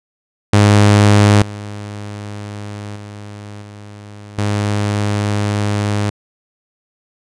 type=tone with level steps; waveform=sawtooth; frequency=103.3 Hz; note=G#2; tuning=9 cents flat; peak=-3 / -22 / -26 / -29 / -11 dBFS; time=0.53-6.1 s; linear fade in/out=5 ms; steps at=1.42 / 2.96 / 3.62 / 4.38 s; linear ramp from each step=2 ms; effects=resampled to 22050 Hz

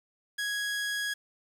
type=tone; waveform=sawtooth; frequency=1661.2 Hz; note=G#6; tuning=in tune; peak=-26 dBFS; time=0.38-1.14 s; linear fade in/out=10 ms; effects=low-pass 11000 Hz 12 dB/octave + 9-bit

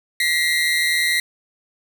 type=tone pair together; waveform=30% pulse; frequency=1925.2 / 2086 Hz; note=B6 / C7; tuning=-45 / -6 cents; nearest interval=minor second; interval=139 cents; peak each=-17 dBFS; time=0.2-1.2 s; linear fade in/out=2 ms; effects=none

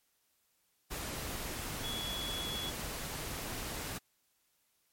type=tone in noise; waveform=sine; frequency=3372 Hz; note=G#7; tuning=26 cents sharp; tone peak=-38 dBFS; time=1.83-2.71 s; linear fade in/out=20 ms; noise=pink; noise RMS=-40 dBFS; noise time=0.9-3.99 s; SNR=-1 dB; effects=white hiss -75 dBFS RMS until 4.92 s + MP3 64 kbps

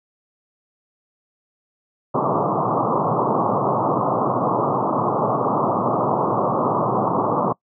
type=band-pass noise; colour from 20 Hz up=white; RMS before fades=-20 dBFS; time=2.14-7.53 s; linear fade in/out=10 ms; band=110 to 1200 Hz; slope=96 dB/octave; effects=noise-tail reverb RT60 0.1 s tail -23 dB re dry

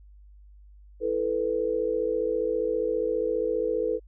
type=chord; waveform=sine; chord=E suspended fourth; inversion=none; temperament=just; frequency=329.6 / 439.5 / 494.4 Hz; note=E4 / A4 / B4; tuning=0 / -2 / +2 cents; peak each=-33 / -27 / -27 dBFS; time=1-4 s; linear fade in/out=50 ms; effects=added 50 Hz sine -48 dBFS peak until 4.07 s

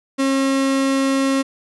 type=tone; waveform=35% pulse; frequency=270.3 Hz; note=C#4; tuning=44 cents flat; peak=-14 dBFS; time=0.18-1.43 s; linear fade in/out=20 ms; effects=resampled to 24000 Hz

